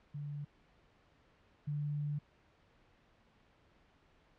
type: tone pair in turn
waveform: sine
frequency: 145.4 / 146.92 Hz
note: D3 / D3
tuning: -17 / +1 cents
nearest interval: unison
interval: 18 cents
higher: second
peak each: -39 / -34 dBFS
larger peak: second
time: 0.14-0.45 / 1.67-2.19 s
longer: second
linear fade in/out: 10 ms
effects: pink hiss -68 dBFS RMS until 4.38 s + low-pass 3000 Hz 12 dB/octave